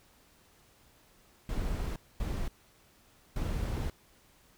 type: noise bursts at uneven times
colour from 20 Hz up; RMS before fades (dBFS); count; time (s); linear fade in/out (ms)
brown; -33; 3; 1.49-1.96 / 2.2-2.48 / 3.36-3.9; 2
effects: pink hiss -63 dBFS RMS until 4.57 s